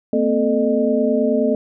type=tone cluster; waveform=sine; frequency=226.6 / 256.1 / 437.3 / 609 Hz; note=A#3 / C4 / A4 / D#5; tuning=-49 / -37 / -11 / -37 cents; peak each=-20 dBFS; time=0.13-1.55 s; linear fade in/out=2 ms; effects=none